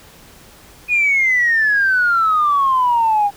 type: exponential sweep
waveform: sine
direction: down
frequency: 2489 to 800 Hz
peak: -11 dBFS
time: 0.88-3.31 s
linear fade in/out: 50 ms
effects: tanh soft clip ceiling -7 dBFS + pink hiss -44 dBFS RMS until 3.36 s